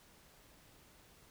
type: silence
effects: pink hiss -63 dBFS RMS until 1.3 s